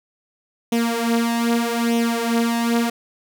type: tone with flanger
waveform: sawtooth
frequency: 233.1 Hz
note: A#3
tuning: in tune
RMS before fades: -20 dBFS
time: 0.72-2.9 s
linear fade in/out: 5 ms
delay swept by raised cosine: 0.32 to 5.42 ms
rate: 0.81 Hz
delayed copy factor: +0.7
effects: none